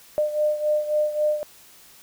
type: beating tone pair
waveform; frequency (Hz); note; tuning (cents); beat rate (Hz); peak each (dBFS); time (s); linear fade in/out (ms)
sine; 602 / 605.7; D5 / D#5; +43 / -47; 3.7; -21 / -26; 0.18-1.43; 0
effects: white hiss -50 dBFS RMS until 2.02 s